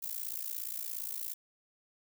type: noise with amplitude modulation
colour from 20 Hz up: violet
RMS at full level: -35 dBFS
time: 0.02-1.34 s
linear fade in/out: 10 ms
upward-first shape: sine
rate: 57.2 Hz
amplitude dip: 90%
effects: none